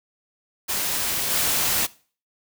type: noise with level steps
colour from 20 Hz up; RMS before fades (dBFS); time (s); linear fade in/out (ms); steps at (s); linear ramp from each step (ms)
white; -25 / -22; 0.68-1.87; 20; 1.3; 20
effects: noise-tail reverb RT60 0.4 s tail -20 dB re dry